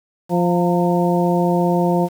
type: harmonic tone with a mistuned harmonic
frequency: 174.8 Hz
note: F3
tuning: 2 cents sharp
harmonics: 1 / 2 / 3 / 4 / 5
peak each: -17 / -20 / -22 / -23 / -24 dBFS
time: 0.29-2.09 s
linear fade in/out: 50 ms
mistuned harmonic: 5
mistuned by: +67 cents
effects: 7-bit